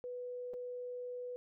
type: tone with dropouts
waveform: sine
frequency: 493.9 Hz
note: B4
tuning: in tune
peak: -40 dBFS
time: 0.04-1.36 s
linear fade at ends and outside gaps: 0 ms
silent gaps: 0.535-0.54 s
effects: none